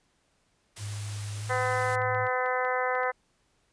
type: noise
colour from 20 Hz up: white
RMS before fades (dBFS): -42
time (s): 0.76-1.96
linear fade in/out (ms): 10
type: tone with pitch glide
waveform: sine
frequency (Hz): 103.5 to 108.71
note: G#2 to A2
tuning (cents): -5 to -20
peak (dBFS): -33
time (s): 0.78-2.29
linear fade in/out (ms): 50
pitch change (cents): +85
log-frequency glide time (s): 1.37-1.5
type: harmonic tone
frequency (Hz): 253.5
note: B3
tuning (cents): +45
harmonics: 2 / 3 / 4 / 5 / 6 / 7 / 8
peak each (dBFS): -30 / -32 / -33 / -34 / -35 / -35 / -36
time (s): 1.49-3.12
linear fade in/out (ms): 20
type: clicks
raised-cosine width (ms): 0.3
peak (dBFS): -32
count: 7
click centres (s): 2.019 / 2.148 / 2.268 / 2.461 / 2.65 / 2.952 / 3.033
effects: pink hiss -70 dBFS RMS until 3.72 s + resampled to 22050 Hz